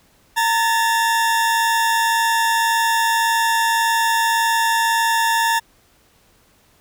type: tone pair together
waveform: 40% pulse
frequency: 915.4 / 1729 Hz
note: A#5 / A6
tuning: -32 / -31 cents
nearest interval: major seventh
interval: 1101 cents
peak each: -16 / -20 dBFS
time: 0.36-5.6 s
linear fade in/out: 20 ms
effects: pink hiss -56 dBFS RMS until 6.8 s